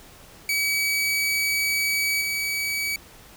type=tone with level steps; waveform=sawtooth; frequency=2278 Hz; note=C#7; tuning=47 cents sharp; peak=-18 / -21 dBFS; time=0.49-2.96 s; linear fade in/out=2 ms; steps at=2.21 s; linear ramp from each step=5 ms; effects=pink hiss -48 dBFS RMS until 3.36 s